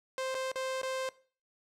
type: tone with dropouts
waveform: sawtooth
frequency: 523.3 Hz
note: C5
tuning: in tune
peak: -29 dBFS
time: 0.18-1.09 s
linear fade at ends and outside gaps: 1 ms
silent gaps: 0.345-0.35 / 0.517-0.557 / 0.816-0.831 s
effects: noise-tail reverb RT60 0.4 s tail -19 dB re dry + low-pass 9000 Hz 12 dB/octave